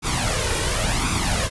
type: noise with flanger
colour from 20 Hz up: pink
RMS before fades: -22 dBFS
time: 0.02-1.5 s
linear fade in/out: 50 ms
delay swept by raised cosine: 0.82 to 2.12 ms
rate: 0.93 Hz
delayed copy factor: +0.65
effects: resampled to 24000 Hz